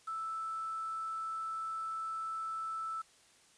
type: tone with quantisation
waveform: sine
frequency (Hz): 1318.5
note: E6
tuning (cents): 0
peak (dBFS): -36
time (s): 0.07-3.02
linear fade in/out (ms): 10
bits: 9
effects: white hiss -64 dBFS RMS until 3.57 s + resampled to 22050 Hz